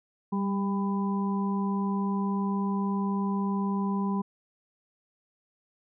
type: harmonic tone with a mistuned harmonic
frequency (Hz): 199.6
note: G3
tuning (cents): +32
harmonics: 1 / 2 / 4 / 5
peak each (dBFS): -26 / -37 / -41 / -35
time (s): 0.32-4.22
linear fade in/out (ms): 10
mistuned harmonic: 1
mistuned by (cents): -28
effects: none